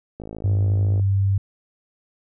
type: click train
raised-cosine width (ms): 2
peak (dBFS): -21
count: 44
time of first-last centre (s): 0.2-0.996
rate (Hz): 54
type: tone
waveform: sine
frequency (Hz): 98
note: G2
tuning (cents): 0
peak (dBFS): -16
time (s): 0.44-1.38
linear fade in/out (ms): 5
effects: none